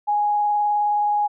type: tone with vibrato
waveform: sine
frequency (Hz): 830.6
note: G#5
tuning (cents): 0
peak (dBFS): -17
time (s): 0.07-1.28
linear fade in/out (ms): 20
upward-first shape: sine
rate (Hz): 19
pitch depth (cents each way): 10
effects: none